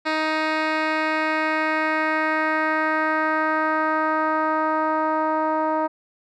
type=tone with low-pass filter sweep; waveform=10% pulse; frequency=312.8 Hz; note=D#4; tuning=9 cents sharp; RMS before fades=-22 dBFS; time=0.05-5.88 s; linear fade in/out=20 ms; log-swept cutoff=3400 to 920 Hz; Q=1.8; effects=none